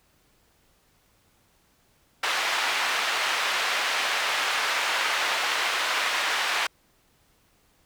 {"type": "band-pass noise", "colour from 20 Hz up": "white", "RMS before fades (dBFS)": -26, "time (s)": [2.23, 6.67], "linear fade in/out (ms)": 5, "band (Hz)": [770, 2700], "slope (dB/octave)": 12, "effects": ["pink hiss -64 dBFS RMS until 7.85 s"]}